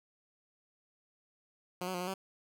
10% pulse tone with pitch steps, 179.9 / 186.3 / 177.7 / 181.3 / 191.3 Hz, F#3 / F#3 / F3 / F#3 / G3, -48 / +12 / +30 / -35 / -42 cents, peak -27 dBFS, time 1.81-2.14 s, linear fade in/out 5 ms, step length 66 ms, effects none

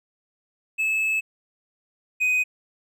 triangle tone pair in turn, 2602 / 2502 Hz, E7 / D#7, -23 / +9 cents, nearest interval minor second, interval 68 cents, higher first, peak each -19 / -17 dBFS, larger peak second, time 0.78-1.21 / 2.2-2.44 s, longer first, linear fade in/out 20 ms, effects none

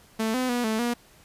sawtooth tone with pitch steps, 221.3 / 254.6 / 243 / 219.5 / 239.5 Hz, A3 / C4 / B3 / A3 / A#3, +10 / -47 / -28 / -4 / +47 cents, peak -20 dBFS, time 0.19-0.94 s, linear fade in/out 10 ms, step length 150 ms, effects pink hiss -55 dBFS RMS until 1.24 s + resampled to 32000 Hz

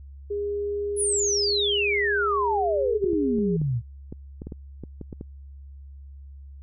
sine tone, 408.6 Hz, G#4, 28 cents flat, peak -25 dBFS, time 0.3-3.57 s, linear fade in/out 10 ms
sine exponential sweep, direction down, 10560 to 110 Hz, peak -22 dBFS, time 0.96-3.82 s, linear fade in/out 50 ms
clicks, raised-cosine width 3 ms, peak -22 dBFS, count 12, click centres 3.042 / 3.133 / 3.386 / 3.616 / 4.125 / 4.419 / 4.47 / 4.522 / 4.837 / 5.013 / 5.128 / 5.211 s
effects added 69 Hz sine -40 dBFS peak until 6.62 s

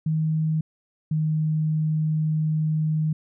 sine tone pair in turn, 157.4 / 155.68 Hz, D#3 / D#3, +20 / +1 cents, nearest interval unison, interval 19 cents, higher first, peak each -20 dBFS, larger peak neither, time 0.06-0.61 / 1.11-3.13 s, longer second, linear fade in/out 5 ms, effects none

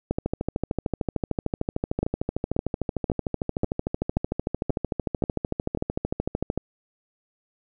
two click trains, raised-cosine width 2 ms, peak -10 / -11 dBFS, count 8 / 87, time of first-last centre 2.03-5.773 / 0.11-6.576 s, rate 1.87 / 13.3 Hz, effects none

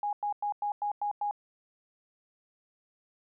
sine tone bursts, 825 Hz, G#5, 12 cents flat, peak -28 dBFS, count 7, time 0.03-1.311 s, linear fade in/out 2 ms, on 99 ms, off 98 ms, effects none

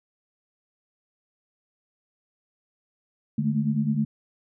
sine tone cluster, 147.6 / 212.8 / 222.4 Hz, D3 / G#3 / A3, +9 / +42 / +19 cents, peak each -26 dBFS, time 3.38-4.05 s, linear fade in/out 5 ms, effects none

